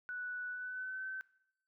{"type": "tone with pitch glide", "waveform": "sine", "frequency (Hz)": [1480, 1534.8], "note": ["F#6", "G6"], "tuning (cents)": [0, -37], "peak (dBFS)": -39, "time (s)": [0.09, 1.21], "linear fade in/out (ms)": 0, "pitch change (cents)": 63, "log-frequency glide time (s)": [0.49, 1.06], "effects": ["noise-tail reverb RT60 0.7 s tail -19 dB re dry"]}